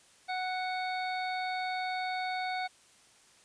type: harmonic tone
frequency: 740 Hz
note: F#5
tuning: in tune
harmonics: 1 / 2 / 3 / 5 / 6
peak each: -33 / -41 / -39 / -45 / -46 dBFS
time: 0.28-2.68 s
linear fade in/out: 20 ms
effects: white hiss -61 dBFS RMS until 3.44 s + resampled to 22050 Hz